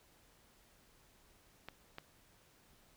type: clicks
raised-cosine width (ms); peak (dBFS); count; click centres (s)
0.3; -29; 2; 1.686 / 1.984
effects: pink hiss -67 dBFS RMS until 2.96 s